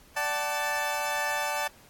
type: chord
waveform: 20% pulse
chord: D major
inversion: none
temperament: equal with one note detuned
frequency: 587.3 / 752.9 / 880 Hz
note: D5 / F#5 / A5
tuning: 0 / +30 / 0 cents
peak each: -28 / -29 / -25 dBFS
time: 0.16-1.68 s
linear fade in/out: 10 ms
effects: pink hiss -56 dBFS RMS until 1.89 s + AAC 64 kbps